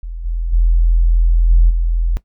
sine tone with level steps, 41.88 Hz, E1, 28 cents sharp, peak -23 / -16 / -8 / -5 / -12 dBFS, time 0.03-2.17 s, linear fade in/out 0 ms, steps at 0.24 / 0.52 / 1.49 / 1.69 s, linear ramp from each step 20 ms, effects noise-tail reverb RT60 0.1 s tail -17 dB re dry + tanh soft clip ceiling -1 dBFS

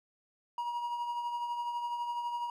triangle tone with tremolo, 955 Hz, A#5, 42 cents sharp, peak -29 dBFS, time 0.58-2.5 s, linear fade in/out 2 ms, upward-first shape triangle, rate 12 Hz, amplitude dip 50%, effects none

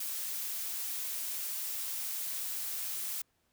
blue noise, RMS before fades -37 dBFS, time 0-3.22 s, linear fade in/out 5 ms, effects pink hiss -75 dBFS RMS until 3.52 s

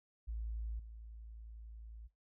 sine tone with level steps, 55.5 Hz, A1, 16 cents sharp, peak -38 / -48 dBFS, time 0.27-2.08 s, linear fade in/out 20 ms, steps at 0.79 s, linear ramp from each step 5 ms, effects noise-tail reverb RT60 0.2 s tail -18 dB re dry

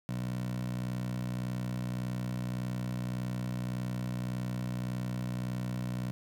15% pulse tone with high-pass filter, 61.74 Hz, B1, in tune, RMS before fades -35 dBFS, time 0.09-6.11 s, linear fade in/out 0 ms, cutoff 140 Hz, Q 3.5, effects none

